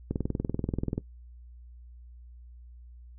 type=click train; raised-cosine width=3 ms; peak=-16 dBFS; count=19; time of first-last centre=0.11-0.98 s; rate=20.7 Hz; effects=noise-tail reverb RT60 0.1 s tail -18 dB re dry + added 60 Hz sine -46 dBFS peak until 3.18 s